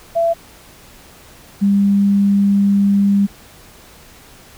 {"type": "tone pair in turn", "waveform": "sine", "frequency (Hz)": [671, 199.95], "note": ["E5", "G3"], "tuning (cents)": [31, 35], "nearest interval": "octave + major sixth", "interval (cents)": 2096, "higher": "first", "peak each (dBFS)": [-12, -10], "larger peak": "second", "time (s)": [[0.15, 0.34], [1.61, 3.27]], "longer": "second", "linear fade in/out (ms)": 20, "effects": ["pink hiss -43 dBFS RMS until 4.57 s"]}